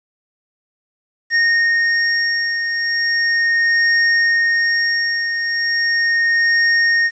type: beating tone pair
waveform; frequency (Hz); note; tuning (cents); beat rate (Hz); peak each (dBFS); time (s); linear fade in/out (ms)
square; 1850 / 1850.37; A#6 / A#6; -14 / -13; 0.37; -15 / -24; 1.3-7.11; 50
effects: resampled to 16000 Hz + 8-bit